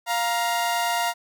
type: tone pair together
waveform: sawtooth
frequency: 698.5 / 941 Hz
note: F5 / A#5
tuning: 0 / +16 cents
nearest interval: perfect fourth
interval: 516 cents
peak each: -21 dBFS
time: 0.06-1.14 s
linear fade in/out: 50 ms
effects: none